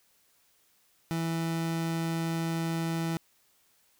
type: tone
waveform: 30% pulse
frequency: 164.81 Hz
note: E3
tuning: in tune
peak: -26 dBFS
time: 1.11-3.17 s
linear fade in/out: 0 ms
effects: white hiss -67 dBFS RMS until 3.99 s